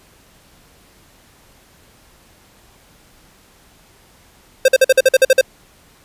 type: tone bursts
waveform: square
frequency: 525 Hz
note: C5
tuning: 6 cents sharp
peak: -7 dBFS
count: 10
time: 4.65-5.412 s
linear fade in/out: 5 ms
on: 33 ms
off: 48 ms
effects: pink hiss -50 dBFS RMS until 6.04 s + resampled to 32000 Hz